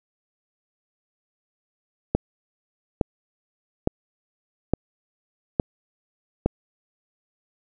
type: click train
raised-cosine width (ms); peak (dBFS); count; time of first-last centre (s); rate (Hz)
2; -5; 6; 2.15-6.46; 1.16
effects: none